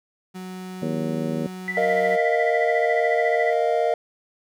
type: tone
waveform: 35% pulse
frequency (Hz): 185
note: F#3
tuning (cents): 0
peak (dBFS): -31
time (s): 0.34-2.17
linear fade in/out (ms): 20
type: harmonic tone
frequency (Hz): 79.8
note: D#2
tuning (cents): +44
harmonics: 2 / 3 / 4 / 5 / 6 / 7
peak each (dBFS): -29 / -27 / -33 / -34 / -34 / -32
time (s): 0.82-1.47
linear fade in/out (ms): 5
type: tone with tremolo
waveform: sine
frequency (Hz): 1979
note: B6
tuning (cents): +3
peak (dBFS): -22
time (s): 1.68-3.53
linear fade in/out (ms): 0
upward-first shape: sine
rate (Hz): 14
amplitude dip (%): 85
type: chord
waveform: triangle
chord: Bb suspended fourth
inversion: none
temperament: equal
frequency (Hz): 466.2 / 622.3 / 698.5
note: Bb4 / Eb5 / F5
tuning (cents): 0 / 0 / 0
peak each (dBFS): -21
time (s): 1.77-3.94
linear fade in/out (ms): 2
effects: none